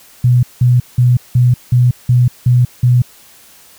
sine tone bursts, 123.47 Hz, B2, in tune, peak -6 dBFS, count 8, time 0.24-3.02 s, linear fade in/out 5 ms, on 190 ms, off 180 ms, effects white hiss -43 dBFS RMS until 3.78 s

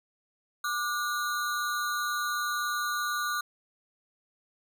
square ring-modulated tone, 1318.5 Hz, E6, in tune, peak -26 dBFS, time 0.64-3.41 s, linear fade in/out 5 ms, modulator 130 Hz, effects none

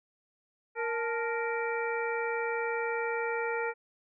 harmonic tone with a mistuned harmonic, 466.2 Hz, A#4, in tune, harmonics 1 / 2 / 3 / 4 / 5, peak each -32 / -36 / -37 / -39 / -39 dBFS, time 0.75-3.74 s, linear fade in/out 50 ms, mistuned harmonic 2, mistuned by -100 cents, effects none

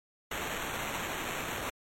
white noise with sample-and-hold, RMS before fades -36 dBFS, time 0.31-1.7 s, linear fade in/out 5 ms, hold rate 4900 Hz, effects MP3 64 kbps

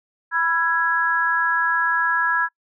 sine chord, E major, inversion second, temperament equal with one note detuned, 987.8 / 1341.6 / 1661.2 Hz, B5 / E6 / G#6, 0 / +30 / 0 cents, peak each -24 / -24 / -19 dBFS, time 0.31-2.49 s, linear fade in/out 50 ms, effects noise-tail reverb RT60 0.1 s tail -25 dB re dry

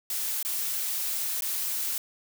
blue noise with dropouts, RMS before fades -30 dBFS, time 0.1-1.98 s, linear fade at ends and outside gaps 2 ms, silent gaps 0.428-0.449 / 1.408-1.421 s, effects none

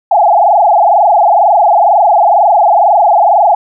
sine tone with frequency modulation, 763 Hz, G5, 47 cents flat, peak -4 dBFS, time 0.11-3.55 s, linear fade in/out 5 ms, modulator 22.1 Hz, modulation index 4.4, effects none

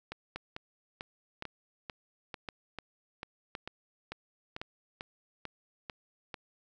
two click trains, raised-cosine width 0.3 ms, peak -22 / -23 dBFS, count 5 / 15, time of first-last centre 0.36-4.615 / 0.12-6.342 s, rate 0.94 / 2.25 Hz, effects none

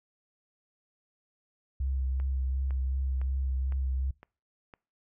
sine tone with vibrato, 66 Hz, C2, 16 cents sharp, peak -27 dBFS, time 1.8-4.11 s, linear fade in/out 5 ms, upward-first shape sine, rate 2.7 Hz, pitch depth 23 cents each way
click train, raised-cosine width 0.5 ms, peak -33 dBFS, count 6, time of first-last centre 2.2-4.738 s, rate 1.97 Hz
effects noise-tail reverb RT60 0.4 s tail -25 dB re dry

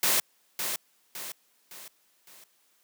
white noise with echo, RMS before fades -24 dBFS, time 0.03-0.2 s, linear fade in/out 2 ms, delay 560 ms, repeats 4, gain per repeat -7 dB, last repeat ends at 2.44 s, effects white hiss -67 dBFS RMS until 2.83 s + high-pass 200 Hz 12 dB/octave

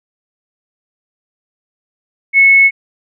sine tone, 2197 Hz, C#7, 16 cents flat, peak -4 dBFS, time 2.33-2.71 s, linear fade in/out 50 ms, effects none

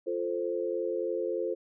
sine chord, F major, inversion none, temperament equal, 349.2 / 440 / 523.3 Hz, F4 / A4 / C5, 0 / 0 / 0 cents, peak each -33 dBFS, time 0.06-1.55 s, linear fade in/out 20 ms, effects none

